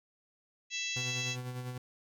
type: harmonic tone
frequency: 662 Hz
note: E5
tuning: 7 cents sharp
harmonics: 3 / 4 / 5 / 6 / 7 / 8 / 9 / 10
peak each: -45 / -37 / -41 / -42 / -49 / -47 / -47 / -42 dBFS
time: 0.7-1.37 s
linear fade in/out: 50 ms
type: tone with tremolo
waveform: 40% pulse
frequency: 125.2 Hz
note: B2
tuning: 24 cents sharp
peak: -35 dBFS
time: 0.96-1.78 s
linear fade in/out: 5 ms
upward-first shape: sine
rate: 10 Hz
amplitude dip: 45%
effects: none